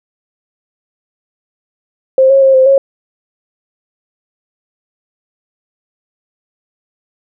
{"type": "tone with pitch steps", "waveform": "sine", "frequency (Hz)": [527, 544, 535, 522, 546], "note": ["C5", "C#5", "C5", "C5", "C#5"], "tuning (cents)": [12, -33, 38, -4, -26], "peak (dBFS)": -4, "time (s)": [2.18, 2.78], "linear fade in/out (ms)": 2, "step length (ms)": 120, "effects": []}